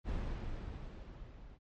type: noise with level ramp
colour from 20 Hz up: brown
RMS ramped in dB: -36 to -54 dBFS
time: 0.04-1.59 s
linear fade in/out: 50 ms
effects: low-pass 4000 Hz 12 dB/octave + MP3 48 kbps